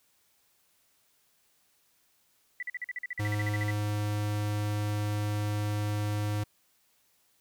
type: tone bursts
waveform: sine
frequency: 1975.5 Hz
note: B6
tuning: in tune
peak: -32 dBFS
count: 16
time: 2.6-3.707 s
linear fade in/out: 2 ms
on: 27 ms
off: 45 ms
type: tone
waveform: square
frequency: 104.5 Hz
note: G#2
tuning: 11 cents sharp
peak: -29 dBFS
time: 3.19-6.44 s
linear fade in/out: 10 ms
effects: white hiss -69 dBFS RMS until 7.4 s